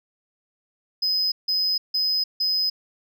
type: tone bursts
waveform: sine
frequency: 5040 Hz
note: D#8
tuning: 21 cents sharp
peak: -17 dBFS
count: 4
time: 1.02-2.7 s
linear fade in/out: 10 ms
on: 300 ms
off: 160 ms
effects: tanh soft clip ceiling -19 dBFS